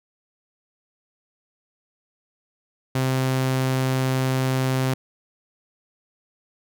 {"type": "tone", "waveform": "sawtooth", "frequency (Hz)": 130.81, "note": "C3", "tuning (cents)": 0, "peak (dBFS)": -16, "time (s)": [2.95, 4.94], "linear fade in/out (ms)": 5, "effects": []}